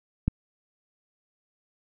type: click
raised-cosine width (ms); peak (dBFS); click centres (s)
5; -10; 0.28
effects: none